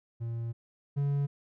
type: tone pair in turn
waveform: triangle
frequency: 116 / 141.69 Hz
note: A#2 / C#3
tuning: -8 / +38 cents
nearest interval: minor third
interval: 346 cents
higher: second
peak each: -30 / -24 dBFS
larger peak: second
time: 0.2-0.53 / 0.96-1.27 s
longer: first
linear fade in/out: 20 ms
effects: none